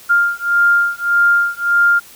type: beating tone pair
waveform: sine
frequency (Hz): 1400 / 1401.7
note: F6 / F6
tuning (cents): +4 / +6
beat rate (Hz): 1.7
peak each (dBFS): -14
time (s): 0.09-2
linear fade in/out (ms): 20
effects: white hiss -41 dBFS RMS until 2.15 s